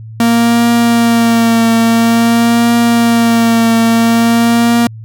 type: tone with vibrato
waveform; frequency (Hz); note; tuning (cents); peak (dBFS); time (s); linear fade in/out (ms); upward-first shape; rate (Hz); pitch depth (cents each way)
45% pulse; 231.7; A#3; -10; -7; 0.2-4.87; 2; triangle; 0.49; 29
effects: added 111 Hz sine -26 dBFS peak until 5.04 s